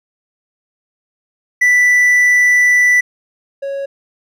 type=tone pair in turn; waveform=triangle; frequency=1975.5 / 553.1 Hz; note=B6 / C#5; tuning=0 / -4 cents; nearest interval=octave + minor seventh; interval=2204 cents; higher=first; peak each=-6 / -17 dBFS; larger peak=first; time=1.61-3.01 / 3.62-3.86 s; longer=first; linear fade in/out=10 ms; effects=none